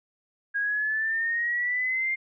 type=exponential sweep; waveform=sine; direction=up; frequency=1631 to 2120 Hz; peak=-24 dBFS; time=0.54-2.16 s; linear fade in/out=20 ms; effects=none